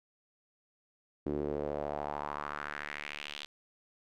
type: tone with band-pass filter sweep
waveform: sawtooth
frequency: 73.42 Hz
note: D2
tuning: in tune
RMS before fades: -38 dBFS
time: 1.26-3.46 s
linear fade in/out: 5 ms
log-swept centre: 330 to 3500 Hz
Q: 2.9
effects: none